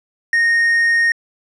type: tone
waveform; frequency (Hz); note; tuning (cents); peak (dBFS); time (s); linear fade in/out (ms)
triangle; 1854; A#6; -10; -10; 0.33-1.12; 2
effects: resampled to 22050 Hz